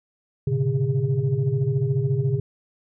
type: tone cluster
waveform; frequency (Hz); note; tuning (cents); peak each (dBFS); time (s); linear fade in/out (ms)
sine; 108 / 128.8 / 142.7 / 405.1; A2 / C3 / D3 / G#4; -32 / -27 / -49 / -43; -29 / -22 / -23 / -28; 0.47-2.4; 5
effects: tanh soft clip ceiling -10 dBFS